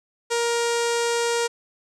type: tone with low-pass filter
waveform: sawtooth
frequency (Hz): 470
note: A#4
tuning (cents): +14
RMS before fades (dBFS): -23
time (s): 0.3-1.48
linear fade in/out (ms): 20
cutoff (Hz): 7800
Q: 2.1
effects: none